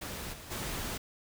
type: noise with level steps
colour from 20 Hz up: pink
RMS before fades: -40 / -47 / -37 dBFS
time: 0.01-0.98 s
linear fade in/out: 10 ms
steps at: 0.32 / 0.5 s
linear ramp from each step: 20 ms
effects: none